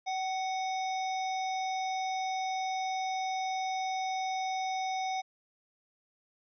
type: harmonic tone with a mistuned harmonic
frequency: 740 Hz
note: F#5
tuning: in tune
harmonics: 1 / 3 / 5 / 7 / 8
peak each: -31 / -41 / -45 / -48 / -49 dBFS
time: 0.06-5.22 s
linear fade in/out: 20 ms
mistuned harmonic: 1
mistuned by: +39 cents
effects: none